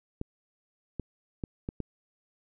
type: clicks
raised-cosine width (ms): 3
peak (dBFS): -20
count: 5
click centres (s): 0.214 / 0.997 / 1.438 / 1.689 / 1.803
effects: none